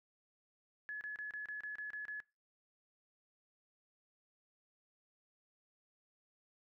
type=tone bursts; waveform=sine; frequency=1704 Hz; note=G#6; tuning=44 cents sharp; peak=-40 dBFS; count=9; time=0.89-2.202 s; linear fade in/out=0 ms; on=120 ms; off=29 ms; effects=noise-tail reverb RT60 0.3 s tail -24 dB re dry